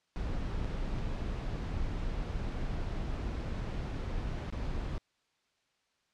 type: noise with dropouts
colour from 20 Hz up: brown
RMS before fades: -35 dBFS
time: 0.16-4.98 s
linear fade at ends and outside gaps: 0 ms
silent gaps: 0.646-0.653 / 0.986-0.99 / 4.502-4.525 s
effects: white hiss -75 dBFS RMS until 6.13 s + low-pass 5000 Hz 12 dB/octave